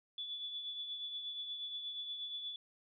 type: tone with tremolo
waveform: sine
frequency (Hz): 3448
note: A7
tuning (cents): -36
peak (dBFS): -38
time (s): 0.18-2.56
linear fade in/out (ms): 2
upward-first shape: triangle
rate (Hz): 8.4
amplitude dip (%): 50
effects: none